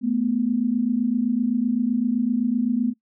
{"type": "tone pair together", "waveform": "sine", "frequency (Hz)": [219.1, 246.9], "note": ["A3", "B3"], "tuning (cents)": [-7, 0], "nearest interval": "major second", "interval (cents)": 207, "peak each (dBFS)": [-23, -21], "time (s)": [0.01, 2.94], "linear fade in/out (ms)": 50, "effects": ["noise-tail reverb RT60 0.1 s tail -19 dB re dry"]}